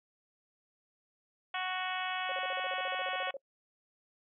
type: harmonic tone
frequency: 370 Hz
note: F#4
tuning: in tune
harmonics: 2 / 3 / 4 / 5 / 6 / 7 / 8 / 9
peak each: -38 / -40 / -41 / -42 / -43 / -43 / -44 / -45 dBFS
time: 1.54-3.31 s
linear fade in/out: 5 ms
type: tone bursts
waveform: sine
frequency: 547 Hz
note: C#5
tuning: 23 cents flat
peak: -37 dBFS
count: 16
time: 2.29-3.369 s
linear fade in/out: 2 ms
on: 29 ms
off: 41 ms
effects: noise-tail reverb RT60 0.1 s tail -26 dB re dry